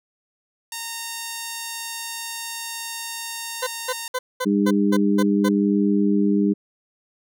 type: tone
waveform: 5% pulse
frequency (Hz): 921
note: A#5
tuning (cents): -21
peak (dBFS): -17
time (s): 0.72-4.08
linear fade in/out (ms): 2
type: tone bursts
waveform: 20% pulse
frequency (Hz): 508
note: B4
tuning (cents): +49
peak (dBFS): -17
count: 8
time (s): 3.62-5.49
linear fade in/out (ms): 10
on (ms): 50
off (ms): 210
type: harmonic tone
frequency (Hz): 100.9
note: G#2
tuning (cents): -49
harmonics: 2 / 3 / 4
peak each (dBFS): -18 / -21 / -25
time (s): 4.45-6.54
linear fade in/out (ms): 20
effects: none